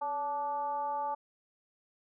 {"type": "tone with frequency modulation", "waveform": "sine", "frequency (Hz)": 870, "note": "A5", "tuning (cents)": -20, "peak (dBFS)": -31, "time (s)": [0.01, 1.15], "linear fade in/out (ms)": 10, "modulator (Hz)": 302, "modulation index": 0.65, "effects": []}